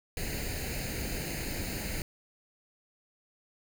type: noise with comb filter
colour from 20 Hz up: pink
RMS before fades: -35 dBFS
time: 0.17-2.02 s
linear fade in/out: 2 ms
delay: 0.44 ms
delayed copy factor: +0.75
effects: none